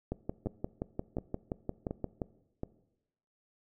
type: two click trains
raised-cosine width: 2 ms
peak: -22 / -20 dBFS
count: 4 / 13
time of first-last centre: 0.46-2.634 / 0.12-2.218 s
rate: 1.38 / 5.72 Hz
effects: noise-tail reverb RT60 0.9 s tail -19 dB re dry